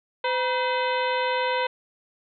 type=harmonic tone with a mistuned harmonic; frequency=510 Hz; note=C5; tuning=44 cents flat; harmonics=1 / 2 / 3 / 4 / 5 / 6 / 7 / 8; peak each=-26 / -26 / -32 / -33 / -35 / -37 / -37 / -41 dBFS; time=0.24-1.67 s; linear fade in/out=5 ms; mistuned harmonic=2; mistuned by=-100 cents; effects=none